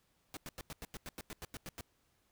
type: noise bursts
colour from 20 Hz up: pink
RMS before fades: -45 dBFS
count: 13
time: 0.34-1.809 s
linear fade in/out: 0 ms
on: 29 ms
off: 91 ms
effects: pink hiss -75 dBFS RMS until 2.31 s